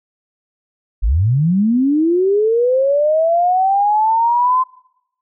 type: linear sweep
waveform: sine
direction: up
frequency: 42 to 1037 Hz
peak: -11 dBFS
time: 1.02-4.64 s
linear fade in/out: 20 ms
effects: noise-tail reverb RT60 0.9 s tail -26 dB re dry